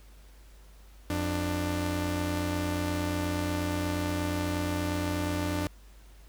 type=tone pair together; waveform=sawtooth; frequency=88.36 / 296.5 Hz; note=F2 / D4; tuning=+21 / +17 cents; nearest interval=octave + major sixth; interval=2096 cents; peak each=-27 dBFS; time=1.1-5.67 s; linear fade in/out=0 ms; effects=added 50 Hz sine -50 dBFS peak until 6.28 s + pink hiss -60 dBFS RMS until 6.28 s